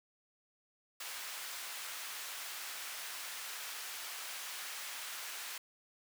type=high-pass noise; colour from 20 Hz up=pink; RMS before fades=-44 dBFS; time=1-5.58 s; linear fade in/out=5 ms; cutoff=1300 Hz; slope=12 dB/octave; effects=none